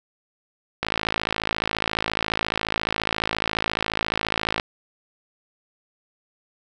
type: click train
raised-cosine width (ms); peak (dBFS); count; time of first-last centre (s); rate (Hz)
0.3; -6; 206; 0.83-4.598; 54.4
effects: none